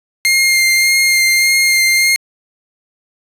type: tone with vibrato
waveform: sawtooth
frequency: 2117 Hz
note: C7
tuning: 20 cents sharp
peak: -6 dBFS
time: 0.25-2.16 s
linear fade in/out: 0 ms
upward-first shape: sine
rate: 1.7 Hz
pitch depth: 16 cents each way
effects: resampled to 32000 Hz